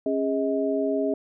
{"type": "tone cluster", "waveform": "sine", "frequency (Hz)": [273.3, 411, 634], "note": ["C#4", "G#4", "D#5"], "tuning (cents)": [-24, -18, 32], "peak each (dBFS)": [-26, -26, -27], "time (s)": [0.06, 1.14], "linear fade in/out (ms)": 2, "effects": []}